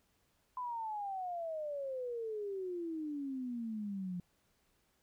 sine exponential sweep, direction down, 1015 to 174.61 Hz, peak -37 dBFS, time 0.57-4.2 s, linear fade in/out 2 ms, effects pink hiss -75 dBFS RMS until 5.02 s

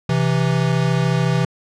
square tone pair together, 131.1 / 165.06 Hz, C3 / E3, +4 / +3 cents, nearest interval major third, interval 399 cents, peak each -19 dBFS, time 0.09-1.45 s, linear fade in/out 5 ms, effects low-pass 6000 Hz 12 dB/octave

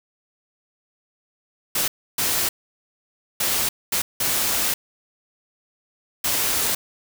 white noise bursts at uneven times, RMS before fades -22 dBFS, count 6, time 1.75-1.88 / 2.18-2.49 / 3.4-3.69 / 3.92-4.02 / 4.2-4.74 / 6.24-6.75 s, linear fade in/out 5 ms, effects none

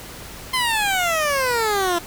15% pulse exponential sweep, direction down, 1046.5 to 337.3 Hz, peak -12 dBFS, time 0.53-1.99 s, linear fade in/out 10 ms, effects pink hiss -37 dBFS RMS until 2.06 s

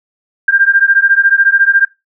sine beating tone pair, 1588 / 1602 Hz, G6 / G6, +22 / +37 cents, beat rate 14 Hz, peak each -10 dBFS, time 0.48-1.85 s, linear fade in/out 5 ms, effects noise-tail reverb RT60 0.2 s tail -19 dB re dry

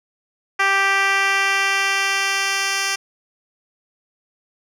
10% pulse tone with band-pass filter sweep, 392 Hz, G4, in tune, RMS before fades -19 dBFS, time 0.59-2.96 s, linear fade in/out 10 ms, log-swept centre 1800 to 4600 Hz, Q 0.97, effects none

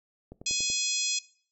click train, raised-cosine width 2 ms, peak -29 dBFS, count 5, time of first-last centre 0.32-0.701 s, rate 10.5 Hz
harmonic tone, 840 Hz, G#5, 19 cents sharp, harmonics 3 / 4 / 5 / 6 / 7 / 8 / 9, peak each -34 / -34 / -34 / -34 / -34 / -34 / -34 dBFS, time 0.46-1.19 s, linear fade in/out 5 ms
effects noise-tail reverb RT60 0.5 s tail -20 dB re dry

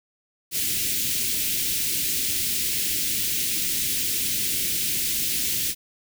white band-stop noise, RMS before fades -25 dBFS, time 0.51-5.75 s, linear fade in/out 50 ms, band 370 to 2200 Hz, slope 24 dB/octave, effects none

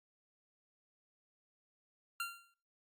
25% pulse tone with exponential decay, 1384 Hz, F6, 16 cents flat, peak -31 dBFS, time 2.2-2.54 s, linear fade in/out 2 ms, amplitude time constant 73 ms, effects noise-tail reverb RT60 0.5 s tail -24 dB re dry + Opus 48 kbps

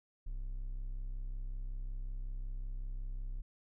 triangle tone, 32.7 Hz, C1, in tune, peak -35 dBFS, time 0.26-3.42 s, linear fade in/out 10 ms, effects none

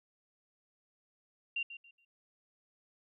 sine tone with echo, 2769 Hz, F7, 15 cents flat, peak -32 dBFS, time 1.56-1.63 s, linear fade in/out 5 ms, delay 140 ms, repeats 3, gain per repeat -12 dB, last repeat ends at 2.05 s, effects none

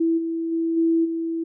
sine tone with level steps, 329.6 Hz, E4, in tune, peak -17 / -23 / -20 / -16 / -23 dBFS, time 0-1.44 s, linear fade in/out 10 ms, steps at 0.17 / 0.51 / 0.76 / 1.04 s, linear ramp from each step 20 ms, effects none

